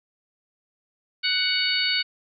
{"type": "harmonic tone with a mistuned harmonic", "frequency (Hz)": 745, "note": "F#5", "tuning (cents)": 12, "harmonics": [2, 3, 4, 5, 6], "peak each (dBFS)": [-30, -27, -27, -29, -25], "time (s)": [1.23, 2.03], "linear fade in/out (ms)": 20, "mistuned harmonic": 4, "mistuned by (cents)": -24, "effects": []}